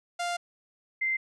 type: tone pair in turn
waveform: sawtooth / sine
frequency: 698.5 / 2082 Hz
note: F5 / C7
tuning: 0 / -9 cents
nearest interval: octave + perfect fifth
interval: 1891 cents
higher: second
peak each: -25 dBFS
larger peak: neither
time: 0.19-0.37 / 1.01-1.17 s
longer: first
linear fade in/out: 10 ms
effects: resampled to 22050 Hz